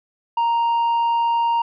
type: tone with tanh clipping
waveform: triangle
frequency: 932.3 Hz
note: A#5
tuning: in tune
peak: -17 dBFS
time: 0.37-1.62 s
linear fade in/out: 5 ms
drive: 8 dB
effects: none